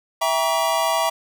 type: chord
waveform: square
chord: E diminished seventh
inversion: none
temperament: just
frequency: 659.3 / 791.1 / 949.3 / 1139.2 Hz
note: E5 / G5 / Bb5 / Db6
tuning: 0 / +16 / +31 / +47 cents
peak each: -23 / -27 / -24 / -26 dBFS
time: 0.21-1.1 s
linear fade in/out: 10 ms
effects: none